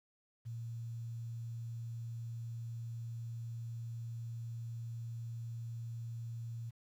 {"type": "tone with quantisation", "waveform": "sine", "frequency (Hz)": 116, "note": "A#2", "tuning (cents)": -8, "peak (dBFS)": -40, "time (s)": [0.45, 6.71], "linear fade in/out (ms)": 20, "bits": 11, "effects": []}